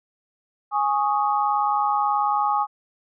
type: chord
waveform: sine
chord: Ab suspended fourth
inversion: none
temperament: just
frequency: 830.6 / 1107.5 / 1245.9 Hz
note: Ab5 / Db6 / Eb6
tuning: 0 / -2 / +2 cents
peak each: -21 / -25 / -25 dBFS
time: 0.71-2.67 s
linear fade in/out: 50 ms
effects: none